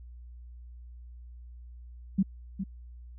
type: tone with echo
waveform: sine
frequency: 192.4 Hz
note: G3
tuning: 32 cents flat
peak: -20 dBFS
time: 2.18-2.23 s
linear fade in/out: 10 ms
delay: 410 ms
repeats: 1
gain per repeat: -9 dB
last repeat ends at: 2.64 s
effects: added 60 Hz sine -44 dBFS peak until 3.18 s